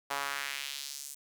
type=tone with high-pass filter sweep; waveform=sawtooth; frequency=140.4 Hz; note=C#3; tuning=22 cents sharp; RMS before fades=-38 dBFS; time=0.1-1.15 s; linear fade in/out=10 ms; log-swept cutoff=860 to 8300 Hz; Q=1.5; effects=none